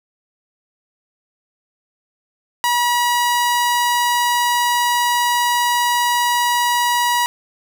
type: tone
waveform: sawtooth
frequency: 965 Hz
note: B5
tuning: 40 cents flat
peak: -11 dBFS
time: 2.64-7.26 s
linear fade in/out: 0 ms
effects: none